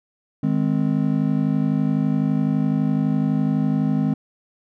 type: chord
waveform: triangle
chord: Ab major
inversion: second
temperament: just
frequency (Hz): 155.74 / 207.7 / 259.6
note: Eb3 / Ab3 / C4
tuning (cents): +2 / 0 / -13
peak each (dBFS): -20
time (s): 0.43-4.14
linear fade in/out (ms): 5
effects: none